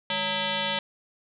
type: tone with frequency modulation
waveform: sine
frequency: 1990 Hz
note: B6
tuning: 13 cents sharp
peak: -25 dBFS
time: 0.1-0.79 s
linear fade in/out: 2 ms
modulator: 357 Hz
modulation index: 4.6
effects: none